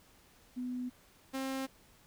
sine / sawtooth tone pair in turn, 249.5 / 266.4 Hz, B3 / C4, +18 / +31 cents, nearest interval minor second, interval 113 cents, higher second, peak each -35 / -31 dBFS, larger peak second, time 0.56-0.9 / 1.33-1.67 s, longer neither, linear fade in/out 20 ms, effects pink hiss -63 dBFS RMS until 2.06 s

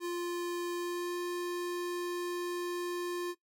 square tone with pitch glide, 349.1 to 352.1 Hz, F4 to F4, -1 to +14 cents, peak -34 dBFS, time 0-3.35 s, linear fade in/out 50 ms, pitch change +15 cents, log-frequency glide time 0.74-1.17 s, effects noise-tail reverb RT60 0.1 s tail -17 dB re dry

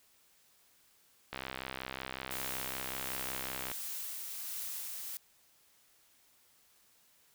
click train, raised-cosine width 0.3 ms, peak -22 dBFS, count 157, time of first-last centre 1.33-3.715 s, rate 65.4 Hz
blue noise with tremolo, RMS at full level -40 dBFS, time 2.31-5.17 s, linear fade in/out 0 ms, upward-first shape sine, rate 1.4 Hz, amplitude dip 25%
effects white hiss -67 dBFS RMS until 7.34 s

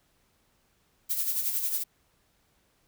violet noise with tremolo, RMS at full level -27 dBFS, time 1.09-1.84 s, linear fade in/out 20 ms, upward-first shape sine, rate 11 Hz, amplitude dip 55%, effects pink hiss -69 dBFS RMS until 2.87 s

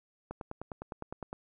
click train, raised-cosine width 1 ms, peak -25 dBFS, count 11, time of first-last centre 0.31-1.329 s, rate 9.81 Hz, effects none

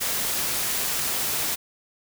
white noise, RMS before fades -26 dBFS, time 0-1.56 s, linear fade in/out 20 ms, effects none

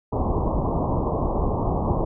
pink low-pass noise, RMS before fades -23 dBFS, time 0.12-2.05 s, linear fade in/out 10 ms, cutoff 1100 Hz, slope 96 dB/octave, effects none

